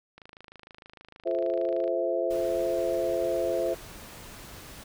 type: click train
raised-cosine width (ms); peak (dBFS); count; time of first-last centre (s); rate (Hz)
0.3; -31; 46; 0.18-1.878; 26.5
type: chord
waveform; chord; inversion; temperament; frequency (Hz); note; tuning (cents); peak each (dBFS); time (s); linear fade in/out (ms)
sine; F major seventh; none; equal with one note detuned; 349.2 / 434.7 / 523.3 / 659.3; F4 / A4 / C5 / E5; 0 / -21 / 0 / 0; -31 / -34 / -29 / -29; 1.25-3.75; 20
type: noise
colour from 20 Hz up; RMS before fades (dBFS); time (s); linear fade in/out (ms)
pink; -45; 2.3-4.84; 10
effects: none